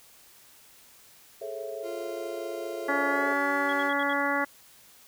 sine chord, A major seventh, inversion third, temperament equal with one note detuned, 415.3 / 440 / 545.2 / 659.3 Hz, G#4 / A4 / C#5 / E5, 0 / 0 / -29 / 0 cents, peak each -40 / -39 / -39 / -38 dBFS, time 1.41-3.34 s, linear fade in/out 10 ms
40% pulse tone with pitch glide, 347.1 to 382.9 Hz, F4 to G4, -11 to -41 cents, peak -37 dBFS, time 1.82-3.92 s, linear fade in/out 50 ms, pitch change +170 cents, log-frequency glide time 3.08-3.3 s
harmonic tone, 282.9 Hz, C#4, 35 cents sharp, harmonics 1 / 2 / 3 / 4 / 5 / 6 / 7, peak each -32 / -32 / -32 / -32 / -32 / -32 / -32 dBFS, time 2.88-4.45 s, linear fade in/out 10 ms
sine tone bursts, 3322 Hz, G#7, in tune, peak -38 dBFS, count 5, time 3.69-4.131 s, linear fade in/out 2 ms, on 37 ms, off 64 ms
effects white hiss -55 dBFS RMS until 5.07 s

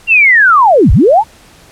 sine linear two-way sweep, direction down then up, 2794 to 33.61 to 938 Hz, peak -3 dBFS, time 0.07-1.24 s, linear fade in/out 50 ms, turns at 0.92 s, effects pink hiss -41 dBFS RMS until 1.71 s + low-pass 11000 Hz 12 dB/octave

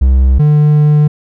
triangle tone pair in turn, 65.41 / 149.58 Hz, C2 / D3, 0 / +32 cents, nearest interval octave + major second, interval 1432 cents, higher second, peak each -3 dBFS, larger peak neither, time 0.01-0.39 / 0.39-1.08 s, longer second, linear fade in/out 10 ms, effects none

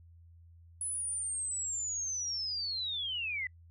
sine linear sweep, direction down, 10250 to 1960 Hz, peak -33 dBFS, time 0.81-3.47 s, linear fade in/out 2 ms, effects noise-tail reverb RT60 0.1 s tail -26 dB re dry + added 84 Hz sine -54 dBFS peak until 3.7 s

